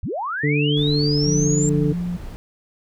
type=linear sweep; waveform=sine; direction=up; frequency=44.59 to 7459 Hz; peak=-23 dBFS; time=0.03-1.69 s; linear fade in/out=0 ms
type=harmonic tone; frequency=146.83 Hz; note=D3; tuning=in tune; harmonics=1 / 2 / 3; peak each=-19 / -22 / -24 dBFS; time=0.43-1.93 s; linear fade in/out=10 ms
type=noise; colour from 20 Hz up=brown; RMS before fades=-34 dBFS; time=0.77-2.36 s; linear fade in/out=0 ms
type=tone with vibrato; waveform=sine; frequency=174.61 Hz; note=F3; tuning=in tune; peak=-22 dBFS; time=1.26-2.17 s; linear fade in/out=10 ms; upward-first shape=square; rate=2.8 Hz; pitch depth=15 cents each way
effects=none